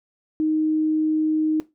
sine tone, 311.4 Hz, D#4, 2 cents sharp, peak -18 dBFS, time 0.4-1.6 s, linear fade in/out 0 ms, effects noise-tail reverb RT60 0.2 s tail -17 dB re dry

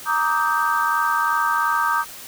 sine chord, Eb major seventh, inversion second, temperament equal with one note detuned, 932.3 / 1174.7 / 1257.5 / 1568 Hz, Bb5 / D6 / Eb6 / G6, 0 / 0 / +18 / 0 cents, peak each -23 dBFS, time 0.05-2.05 s, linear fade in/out 50 ms, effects white hiss -38 dBFS RMS until 2.27 s

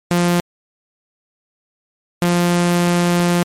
sawtooth tone pair in turn, 174.61 / 174.61 Hz, F3 / F3, 0 / 0 cents, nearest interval unison, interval 0 cents, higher neither, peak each -9 dBFS, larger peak neither, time 0.11-0.4 / 2.22-3.43 s, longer second, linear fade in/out 0 ms, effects MP3 64 kbps

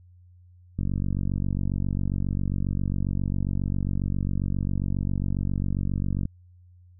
click train, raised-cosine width 5 ms, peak -15 dBFS, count 260, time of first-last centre 0.79-6.254 s, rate 47.4 Hz, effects added 89 Hz sine -50 dBFS peak until 6.99 s

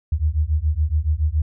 sine beating tone pair, 73.42 / 80.52 Hz, D2 / E2, 0 / -40 cents, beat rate 7.1 Hz, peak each -20 dBFS, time 0.12-1.42 s, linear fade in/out 5 ms, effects none

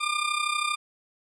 20% pulse tone with amplitude modulation, 1200 Hz, D6, 37 cents sharp, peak -17 dBFS, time 0-0.76 s, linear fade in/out 20 ms, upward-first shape sine, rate 32.6 Hz, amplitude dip 70%, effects resampled to 22050 Hz

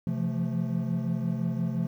triangle chord, F major seventh, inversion second, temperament equal with one note detuned, 130.81 / 168.86 / 174.61 / 220 Hz, C3 / E3 / F3 / A3, 0 / +42 / 0 / 0 cents, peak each -30 dBFS, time 0.07-1.87 s, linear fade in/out 2 ms, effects 10-bit

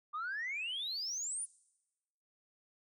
sine exponential sweep, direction up, 1174.7 to 9900 Hz, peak -35 dBFS, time 0.13-1.46 s, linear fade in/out 20 ms, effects noise-tail reverb RT60 1.0 s tail -23 dB re dry + tanh soft clip ceiling -33 dBFS

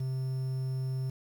triangle tone, 130.81 Hz, C3, in tune, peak -28 dBFS, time 0-1.1 s, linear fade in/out 5 ms, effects 9-bit

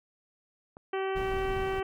click, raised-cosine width 1 ms, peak -32 dBFS, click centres 0.769 s
harmonic tone, 384.2 Hz, G4, 35 cents flat, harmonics 1 / 2 / 3 / 4 / 5 / 6 / 7 / 8, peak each -30 / -36 / -40 / -42 / -44 / -46 / -47 / -48 dBFS, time 0.93-1.83 s, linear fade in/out 5 ms
brown noise, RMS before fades -37 dBFS, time 1.15-1.81 s, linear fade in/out 20 ms
effects none

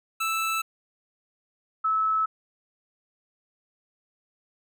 25% pulse / sine tone pair in turn, 1318.5 / 1301.1 Hz, E6 / E6, 0 / -23 cents, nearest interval unison, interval 23 cents, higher first, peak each -21 dBFS, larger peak neither, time 0.2-0.62 / 1.84-2.26 s, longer neither, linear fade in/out 10 ms, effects none

